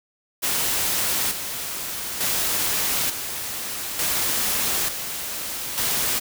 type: noise with tremolo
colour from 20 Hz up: white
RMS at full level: -23 dBFS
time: 0.42-6.2 s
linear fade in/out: 20 ms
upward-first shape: square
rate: 0.56 Hz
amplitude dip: 55%
effects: none